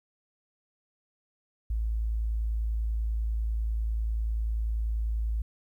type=tone; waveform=sine; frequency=55.1 Hz; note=A1; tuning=3 cents sharp; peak=-26 dBFS; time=1.7-5.42 s; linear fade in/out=5 ms; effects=11-bit